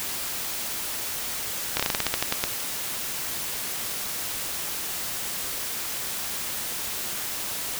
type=slowing click train; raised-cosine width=0.2 ms; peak=-5 dBFS; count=12; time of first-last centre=1.77-2.439 s; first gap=26 ms; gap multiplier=1.16; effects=white hiss -31 dBFS RMS until 7.79 s